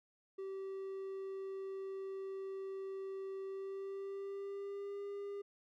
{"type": "tone with pitch glide", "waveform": "triangle", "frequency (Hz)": [386.6, 402.6], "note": ["G4", "G4"], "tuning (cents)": [-24, 46], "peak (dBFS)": -39, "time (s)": [0.38, 5.42], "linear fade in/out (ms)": 10, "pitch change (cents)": 70, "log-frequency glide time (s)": [3.45, 5.02], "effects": []}